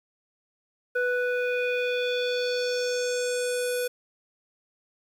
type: tone with low-pass filter sweep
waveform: square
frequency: 493.9 Hz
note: B4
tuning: in tune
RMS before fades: -27 dBFS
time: 0.95-3.88 s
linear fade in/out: 10 ms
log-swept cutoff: 1500 to 12000 Hz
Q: 2.9
effects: 9-bit